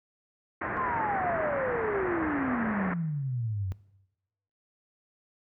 white low-pass noise, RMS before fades -33 dBFS, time 0.61-2.94 s, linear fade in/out 5 ms, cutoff 1900 Hz, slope 48 dB/octave
sine exponential sweep, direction down, 1082 to 91 Hz, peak -28 dBFS, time 0.77-3.72 s, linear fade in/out 0 ms
effects noise-tail reverb RT60 0.9 s tail -19 dB re dry + high-pass 60 Hz 12 dB/octave

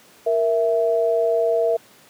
sine tone pair together, 466.7 / 660 Hz, A#4 / E5, +2 / +2 cents, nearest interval tritone, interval 600 cents, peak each -19 dBFS, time 0.26-1.77 s, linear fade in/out 10 ms, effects pink hiss -50 dBFS RMS until 2.09 s + high-pass 200 Hz 12 dB/octave

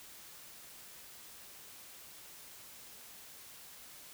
silence, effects white hiss -53 dBFS RMS until 4.13 s

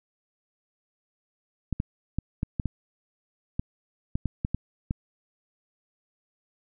clicks, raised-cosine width 5 ms, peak -14 dBFS, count 12, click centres 1.727 / 1.801 / 2.186 / 2.431 / 2.598 / 2.657 / 3.595 / 4.155 / 4.257 / 4.449 / 4.546 / 4.909 s, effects none

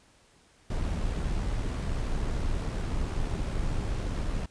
brown noise with amplitude modulation, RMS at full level -28 dBFS, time 0.7-4.46 s, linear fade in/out 5 ms, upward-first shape sine, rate 74 Hz, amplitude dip 35%, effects pink hiss -61 dBFS RMS until 4.5 s + resampled to 22050 Hz

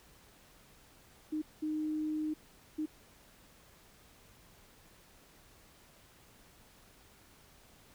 sine tone bursts at uneven times, 308 Hz, D#4, 17 cents flat, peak -32 dBFS, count 3, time 1.32-1.42 / 1.62-2.34 / 2.78-2.86 s, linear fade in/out 10 ms, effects pink hiss -61 dBFS RMS until 7.94 s

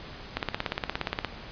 click train, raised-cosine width 0.3 ms, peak -11 dBFS, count 16, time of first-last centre 0.37-1.247 s, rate 17.1 Hz, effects pink hiss -43 dBFS RMS until 1.51 s + resampled to 11025 Hz

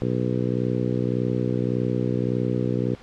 harmonic tone, 61.74 Hz, B1, in tune, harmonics 2 / 3 / 4 / 5 / 6 / 7 / 8, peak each -26 / -28 / -29 / -30 / -31 / -31 / -32 dBFS, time 0.02-2.95 s, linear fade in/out 0 ms, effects pink hiss -47 dBFS RMS until 3.02 s + low-pass 4000 Hz 12 dB/octave

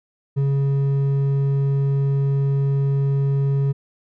sine tone with hard clipping, 138.59 Hz, C#3, in tune, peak -18 dBFS, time 0.36-3.73 s, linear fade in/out 20 ms, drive 5 dB, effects none

